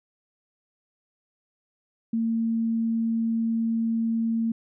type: tone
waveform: sine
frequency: 227.3 Hz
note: A#3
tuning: 43 cents flat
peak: -22 dBFS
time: 2.13-4.52 s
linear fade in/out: 5 ms
effects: none